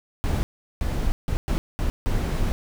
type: noise bursts at uneven times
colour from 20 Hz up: brown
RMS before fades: -23 dBFS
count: 6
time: 0.24-0.43 / 0.81-1.12 / 1.28-1.37 / 1.48-1.58 / 1.79-1.9 / 2.06-2.52 s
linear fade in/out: 0 ms
effects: none